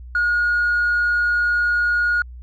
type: tone with tanh clipping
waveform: triangle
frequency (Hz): 1439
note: F#6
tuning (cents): -49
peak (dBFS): -16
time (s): 0.15-2.22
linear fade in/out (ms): 2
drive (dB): 5
effects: added 61 Hz sine -34 dBFS peak until 2.42 s